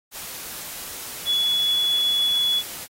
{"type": "tone in noise", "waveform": "sine", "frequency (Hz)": 3402, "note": "G#7", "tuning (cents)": 41, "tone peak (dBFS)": -18, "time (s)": [1.25, 2.63], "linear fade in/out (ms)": 50, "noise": "white", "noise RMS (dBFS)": -35, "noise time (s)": [0.11, 2.88], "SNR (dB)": 14, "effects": ["AAC 48 kbps"]}